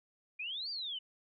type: exponential two-way sweep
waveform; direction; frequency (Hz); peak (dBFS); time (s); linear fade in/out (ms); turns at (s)
sine; up then down; 2374 to 4800 to 2940; -37; 0.39-0.99; 10; 0.7
effects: none